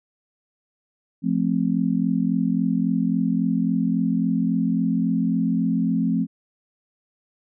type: chord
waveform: sine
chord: F major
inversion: none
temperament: just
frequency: 174.61 / 218.3 / 261.9 Hz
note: F3 / A3 / C4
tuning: 0 / -13 / +2 cents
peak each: -23 dBFS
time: 1.22-6.27 s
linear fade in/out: 50 ms
effects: none